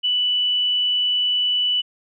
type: tone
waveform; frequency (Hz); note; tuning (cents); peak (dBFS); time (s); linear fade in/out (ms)
sine; 2970; F#7; +6; -17; 0.03-1.82; 20
effects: none